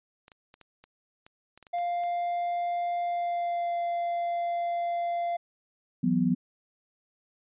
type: clicks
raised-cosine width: 0.2 ms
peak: -33 dBFS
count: 11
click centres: 0.281 / 0.318 / 0.541 / 0.613 / 0.84 / 1.265 / 1.576 / 1.627 / 1.668 / 1.785 / 2.036 s
type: tone with pitch glide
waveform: triangle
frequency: 698.5 to 690.9 Hz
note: F5 to F5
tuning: 0 to -19 cents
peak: -25 dBFS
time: 1.73-5.37 s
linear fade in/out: 10 ms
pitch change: -19 cents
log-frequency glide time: 3.04-3.78 s
type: chord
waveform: sine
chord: E suspended second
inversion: none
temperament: just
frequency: 164.81 / 185.42 / 247.2 Hz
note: E3 / F#3 / B3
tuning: 0 / +4 / +2 cents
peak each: -29 / -26 / -25 dBFS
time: 6.03-6.35 s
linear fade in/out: 10 ms
effects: resampled to 8000 Hz